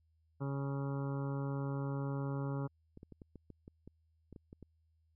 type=harmonic tone; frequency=138.59 Hz; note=C#3; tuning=in tune; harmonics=1 / 2 / 3 / 4 / 6 / 7 / 8 / 9 / 10; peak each=-36 / -42 / -46 / -48 / -52 / -53 / -54 / -55 / -56 dBFS; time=0.4-2.68 s; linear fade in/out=20 ms
type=clicks; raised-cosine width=3 ms; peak=-38 dBFS; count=12; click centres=2.974 / 3.031 / 3.123 / 3.218 / 3.357 / 3.503 / 3.679 / 3.876 / 4.327 / 4.362 / 4.529 / 4.627 s
effects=added 80 Hz sine -70 dBFS peak until 5.15 s